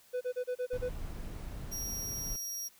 triangle tone bursts, 498.9 Hz, B4, 17 cents sharp, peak -29 dBFS, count 7, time 0.13-0.896 s, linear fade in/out 20 ms, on 82 ms, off 32 ms
brown noise, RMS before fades -41 dBFS, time 0.73-2.36 s, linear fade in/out 0 ms
sawtooth tone, 5660 Hz, F8, 22 cents sharp, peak -34 dBFS, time 1.71-2.69 s, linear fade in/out 20 ms
effects white hiss -62 dBFS RMS until 2.79 s

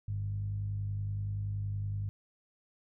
15% pulse tone with low-pass filter, 50.6 Hz, G#1, 44 cents flat, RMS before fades -35 dBFS, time 0.08-2.09 s, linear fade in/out 0 ms, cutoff 110 Hz, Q 7.5, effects none

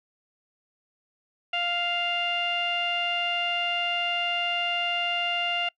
sawtooth tone with low-pass filter, 698.5 Hz, F5, in tune, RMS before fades -27 dBFS, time 1.53-5.69 s, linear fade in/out 5 ms, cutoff 2700 Hz, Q 9, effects noise-tail reverb RT60 0.1 s tail -25 dB re dry

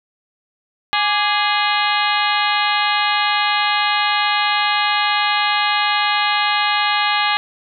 harmonic tone with a mistuned harmonic, 415.3 Hz, G#4, in tune, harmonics 2 / 3 / 4 / 5 / 6 / 7 / 8 / 9 / 10, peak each -20 / -22 / -23 / -24 / -25 / -25 / -26 / -27 / -27 dBFS, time 0.93-7.37 s, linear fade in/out 0 ms, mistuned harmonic 3, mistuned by -90 cents, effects none

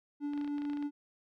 triangle tone with tremolo, 290 Hz, D4, 22 cents flat, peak -30 dBFS, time 0.2-0.91 s, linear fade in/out 50 ms, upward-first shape triangle, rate 6.5 Hz, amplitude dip 25%
clicks, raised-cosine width 0.3 ms, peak -34 dBFS, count 12, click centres 0.335 / 0.377 / 0.413 / 0.446 / 0.477 / 0.582 / 0.62 / 0.652 / 0.699 / 0.733 / 0.772 / 0.826 s
effects none

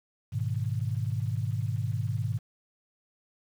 sine chord, G# minor, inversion none, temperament equal, 103.83 / 123.47 / 155.56 Hz, G#2 / B2 / D#3, 0 / 0 / 0 cents, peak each -30 / -31 / -36 dBFS, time 0.32-2.39 s, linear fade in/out 20 ms, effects 9-bit

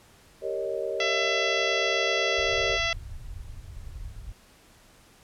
sine chord, Eb dominant seventh, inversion first, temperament equal with one note detuned, 392 / 462.4 / 554.4 / 622.3 Hz, G4 / Bb4 / Db5 / Eb5, 0 / -14 / 0 / 0 cents, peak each -33 dBFS, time 0.41-2.79 s, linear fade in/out 50 ms
harmonic tone, 670 Hz, E5, 28 cents sharp, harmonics 1 / 2 / 3 / 4 / 5 / 6 / 7 / 8 / 9, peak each -33 / -34 / -29 / -31 / -31 / -40 / -38 / -41 / -40 dBFS, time 1-2.93 s, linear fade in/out 2 ms
pink low-pass noise, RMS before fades -39 dBFS, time 2.37-4.32 s, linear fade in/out 2 ms, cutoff 100 Hz, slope 24 dB/octave
effects pink hiss -56 dBFS RMS until 5.23 s + low-pass 12000 Hz 12 dB/octave

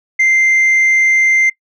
sine tone, 2088 Hz, C7, 4 cents flat, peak -6 dBFS, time 0.19-1.5 s, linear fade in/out 10 ms, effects noise-tail reverb RT60 0.1 s tail -22 dB re dry + tanh soft clip ceiling -7 dBFS

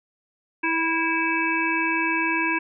harmonic tone, 327 Hz, E4, 14 cents flat, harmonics 1 / 3 / 5 / 7 / 8, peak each -27 / -27 / -27 / -27 / -27 dBFS, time 0.63-2.59 s, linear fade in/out 10 ms, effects none

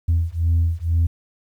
sine beating tone pair, 82.41 / 84.51 Hz, E2 / E2, 0 / +44 cents, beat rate 2.1 Hz, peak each -18 dBFS, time 0.08-1.07 s, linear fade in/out 10 ms, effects tanh soft clip ceiling -12 dBFS + 9-bit

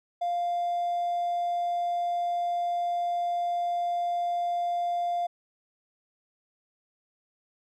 triangle tone with hard clipping, 698.5 Hz, F5, in tune, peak -26 dBFS, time 0.21-5.27 s, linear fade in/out 10 ms, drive 4 dB, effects none

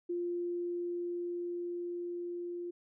sine tone with level ramp, 349.2 Hz, F4, in tune, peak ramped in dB -32 to -37 dBFS, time 0.09-2.71 s, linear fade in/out 10 ms, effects none

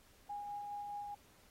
sine tone with tremolo, 820 Hz, G#5, 22 cents flat, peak -40 dBFS, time 0.29-1.15 s, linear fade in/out 10 ms, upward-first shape sine, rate 4.8 Hz, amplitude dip 25%, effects pink hiss -66 dBFS RMS until 1.5 s + AAC 48 kbps

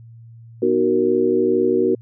sine chord, B major seventh, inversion none, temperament equal with one note detuned, 246.9 / 311.1 / 373.4 / 466.2 Hz, B3 / D#4 / F#4 / A#4, 0 / 0 / +16 / 0 cents, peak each -23 / -23 / -17 / -20 dBFS, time 0.62-1.95 s, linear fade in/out 5 ms, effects added 115 Hz sine -39 dBFS peak until 2.01 s

